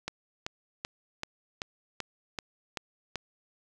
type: click train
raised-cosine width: 0.2 ms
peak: -16 dBFS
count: 9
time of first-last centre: 0.08-3.157 s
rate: 2.6 Hz
effects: none